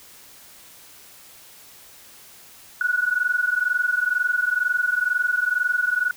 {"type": "tone pair together", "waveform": "sine", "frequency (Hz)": [1457.9, 1480], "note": ["F#6", "F#6"], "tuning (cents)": [-26, 0], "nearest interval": "unison", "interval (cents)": 26, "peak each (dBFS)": -22, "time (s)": [2.81, 6.11], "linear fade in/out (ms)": 2, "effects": ["white hiss -47 dBFS RMS until 6.16 s"]}